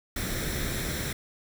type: noise with comb filter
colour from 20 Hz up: pink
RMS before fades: -31 dBFS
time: 0.16-1.13 s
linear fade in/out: 5 ms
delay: 0.53 ms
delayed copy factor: +0.6
effects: none